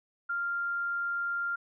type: tone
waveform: sine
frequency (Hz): 1394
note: F6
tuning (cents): -4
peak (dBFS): -29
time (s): 0.29-1.56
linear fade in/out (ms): 10
effects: none